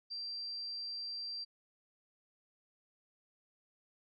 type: tone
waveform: sine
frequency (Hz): 4710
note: D8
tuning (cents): +4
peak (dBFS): -39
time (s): 0.1-1.45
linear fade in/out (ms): 20
effects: none